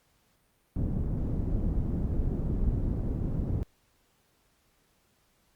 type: low-pass noise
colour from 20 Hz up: pink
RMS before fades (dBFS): -29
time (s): 0.76-3.63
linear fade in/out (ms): 0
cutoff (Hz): 240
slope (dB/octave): 12
effects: pink hiss -69 dBFS RMS until 5.55 s + Opus 48 kbps